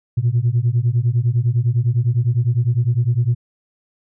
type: beating tone pair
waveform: sine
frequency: 114.9 / 124.8 Hz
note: A#2 / B2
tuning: -25 / +19 cents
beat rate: 9.9 Hz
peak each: -16 dBFS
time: 0.17-3.35 s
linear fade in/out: 10 ms
effects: tanh soft clip ceiling -9 dBFS